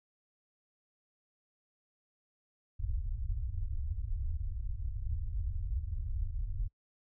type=low-pass noise; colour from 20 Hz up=pink; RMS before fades=-35 dBFS; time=2.79-6.68 s; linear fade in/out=10 ms; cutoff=100 Hz; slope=48 dB/octave; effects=noise-tail reverb RT60 0.1 s tail -24 dB re dry